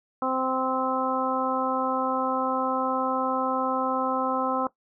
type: harmonic tone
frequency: 260.4 Hz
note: C4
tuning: 8 cents flat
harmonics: 1 / 2 / 3 / 4 / 5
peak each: -30 / -30 / -30 / -30 / -30 dBFS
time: 0.22-4.67 s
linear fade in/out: 2 ms
effects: noise-tail reverb RT60 0.1 s tail -17 dB re dry